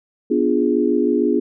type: chord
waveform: sine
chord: B diminished seventh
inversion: none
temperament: equal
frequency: 246.9 / 293.7 / 349.2 / 415.3 Hz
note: B3 / D4 / F4 / Ab4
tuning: 0 / 0 / 0 / 0 cents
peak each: -20 dBFS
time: 0.3-1.4 s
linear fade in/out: 10 ms
effects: none